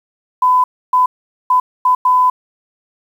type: tone bursts at uneven times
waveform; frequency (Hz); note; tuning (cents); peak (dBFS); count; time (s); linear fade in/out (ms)
sine; 1005; B5; +30; -8; 5; 0.42-0.64 / 0.93-1.06 / 1.5-1.6 / 1.85-1.95 / 2.05-2.3; 5
effects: 7-bit